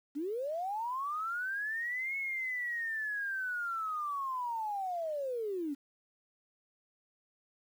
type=linear two-way sweep; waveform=sine; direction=up then down; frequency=269.1 to 2200 to 269.1 Hz; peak=-33 dBFS; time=0.15-5.75 s; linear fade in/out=20 ms; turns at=2.17 s; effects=10-bit